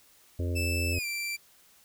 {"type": "harmonic tone", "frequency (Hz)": 87, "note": "F2", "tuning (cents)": -6, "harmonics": [1, 3, 4, 5, 6, 7], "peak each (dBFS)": [-28, -38, -40, -42, -44, -45], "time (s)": [0.39, 0.99], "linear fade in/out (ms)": 5}
{"type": "tone with pitch glide", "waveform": "sawtooth", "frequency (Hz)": [2637, 2349], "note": ["E7", "D7"], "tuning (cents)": [0, 0], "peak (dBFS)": -28, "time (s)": [0.55, 1.37], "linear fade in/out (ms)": 20, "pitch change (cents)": -200, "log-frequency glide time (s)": [0.92, 1.06]}
{"effects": ["white hiss -60 dBFS RMS until 1.84 s"]}